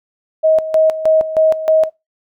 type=tone with tremolo; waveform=sine; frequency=633 Hz; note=D#5; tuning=30 cents sharp; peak=-8 dBFS; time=0.43-1.9 s; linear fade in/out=20 ms; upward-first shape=square; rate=3.2 Hz; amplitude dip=75%; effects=noise-tail reverb RT60 0.2 s tail -21 dB re dry